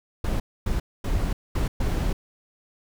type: noise bursts at uneven times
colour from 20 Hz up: brown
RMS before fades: -24 dBFS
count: 5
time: 0.24-0.4 / 0.66-0.8 / 1.04-1.33 / 1.55-1.68 / 1.8-2.13 s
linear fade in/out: 5 ms
effects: none